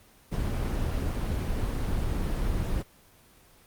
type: noise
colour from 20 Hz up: brown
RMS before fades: -28 dBFS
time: 0.31-2.83 s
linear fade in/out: 20 ms
effects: pink hiss -57 dBFS RMS until 3.66 s + Opus 24 kbps